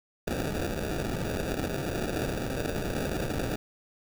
white noise with sample-and-hold, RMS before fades -31 dBFS, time 0.27-3.56 s, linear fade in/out 5 ms, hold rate 1050 Hz, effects none

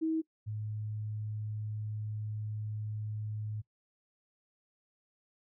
sine tone pair in turn, 320.3 / 106.89 Hz, E4 / A2, -50 / -50 cents, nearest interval octave + perfect fifth, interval 1900 cents, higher first, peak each -28 / -35 dBFS, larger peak first, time 0.01-0.22 / 0.46-3.62 s, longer second, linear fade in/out 20 ms, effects noise-tail reverb RT60 0.1 s tail -21 dB re dry

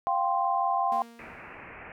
sine chord, F suspended second, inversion none, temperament equal, 698.5 / 784 / 1046.5 Hz, F5 / G5 / C6, 0 / 0 / 0 cents, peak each -29 / -27 / -28 dBFS, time 0.07-1.02 s, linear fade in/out 0 ms
sawtooth tone with exponential decay, 233.1 Hz, A#3, in tune, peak -36 dBFS, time 0.92-1.89 s, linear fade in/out 0 ms, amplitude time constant 210 ms
white low-pass noise, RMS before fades -45 dBFS, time 1.19-1.92 s, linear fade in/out 2 ms, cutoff 2600 Hz, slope 96 dB/octave
effects none

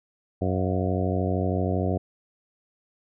harmonic tone with a mistuned harmonic, 92.9 Hz, F#2, 7 cents sharp, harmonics 1 / 2 / 3 / 4 / 5 / 6 / 7 / 8, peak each -26 / -29 / -31 / -32 / -33 / -34 / -34 / -35 dBFS, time 0.41-1.98 s, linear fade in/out 10 ms, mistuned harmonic 8, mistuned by -67 cents, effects none

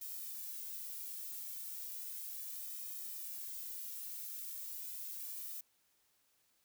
violet noise with flanger, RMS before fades -45 dBFS, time 0.01-5.61 s, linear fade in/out 5 ms, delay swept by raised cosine 1.6 to 2.23 ms, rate 0.35 Hz, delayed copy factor +0.7, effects white hiss -75 dBFS RMS until 6.64 s

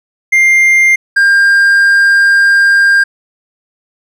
triangle tone pair in turn, 2100 / 1601 Hz, C7 / G6, +6 / +36 cents, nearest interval perfect fourth, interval 470 cents, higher first, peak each -3 dBFS, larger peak neither, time 0.32-0.96 / 1.16-3.04 s, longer second, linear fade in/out 10 ms, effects none

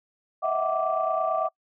sine tone cluster, 637 / 666 / 749 / 1169 Hz, D#5 / E5 / F#5 / D6, +41 / +18 / +21 / -8 cents, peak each -28 dBFS, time 0.42-1.49 s, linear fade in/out 20 ms, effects noise-tail reverb RT60 0.1 s tail -25 dB re dry + tanh soft clip ceiling -12 dBFS

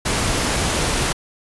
pink noise, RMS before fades -20 dBFS, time 0.05-1.13 s, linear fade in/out 10 ms, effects resampled to 24000 Hz

